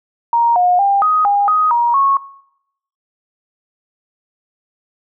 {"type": "tone with pitch steps", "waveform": "sine", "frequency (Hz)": [937, 718, 797, 1252, 810, 1252, 948, 1099], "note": ["A#5", "F5", "G5", "D#6", "G#5", "D#6", "A#5", "C#6"], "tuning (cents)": [9, 48, 28, 10, -43, 10, 29, -15], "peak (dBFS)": -10, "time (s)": [0.33, 2.17], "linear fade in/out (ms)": 2, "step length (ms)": 230, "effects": ["noise-tail reverb RT60 0.8 s tail -21 dB re dry"]}